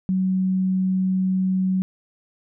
sine tone, 187.4 Hz, F#3, 22 cents sharp, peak -18 dBFS, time 0.09-1.82 s, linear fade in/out 0 ms, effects none

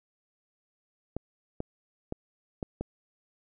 clicks, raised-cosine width 2 ms, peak -19 dBFS, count 5, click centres 1.166 / 1.604 / 2.124 / 2.628 / 2.81 s, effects none

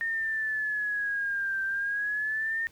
sine exponential two-way sweep, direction down then up, 1832 to 1565 to 1832 Hz, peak -27 dBFS, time 0.01-2.67 s, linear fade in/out 0 ms, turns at 1.63 s, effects pink hiss -59 dBFS RMS until 2.71 s

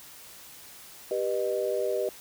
sine chord, G augmented, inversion none, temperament just, 392 / 490 / 612.5 Hz, G4 / B4 / D#5, 0 / -14 / -27 cents, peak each -30 dBFS, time 1.11-2.09 s, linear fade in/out 2 ms, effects white hiss -48 dBFS RMS until 2.2 s

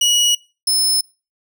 25% pulse tone pair in turn, 2915 / 5227 Hz, F#7 / E8, -26 / -16 cents, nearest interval minor seventh, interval 1010 cents, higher second, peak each -9 dBFS, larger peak neither, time 0.01-0.35 / 0.67-1.01 s, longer neither, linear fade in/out 5 ms, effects noise-tail reverb RT60 0.3 s tail -23 dB re dry

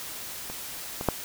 clicks, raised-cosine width 1 ms, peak -23 / -18 / -7 dBFS, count 3, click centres 0.5 / 1.011 / 1.087 s, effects white hiss -38 dBFS RMS until 1.24 s

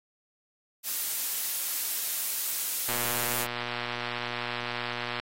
blue noise, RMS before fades -30 dBFS, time 0.83-3.47 s, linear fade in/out 50 ms
click train, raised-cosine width 0.3 ms, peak -16 dBFS, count 278, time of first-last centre 2.89-5.198 s, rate 120 Hz
effects AAC 48 kbps

